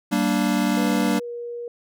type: chord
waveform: square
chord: G minor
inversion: none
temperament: equal with one note detuned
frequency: 193.97 / 233.1 / 293.7 Hz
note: G3 / Bb3 / D4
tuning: -18 / 0 / 0 cents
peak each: -24 dBFS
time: 0.11-1.2 s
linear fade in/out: 20 ms
type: tone with pitch glide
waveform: sine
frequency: 493.9 to 476.2 Hz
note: B4 to A#4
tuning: 0 to +37 cents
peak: -29 dBFS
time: 0.77-1.68 s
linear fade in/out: 2 ms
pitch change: -63 cents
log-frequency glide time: 1.04-1.29 s
effects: none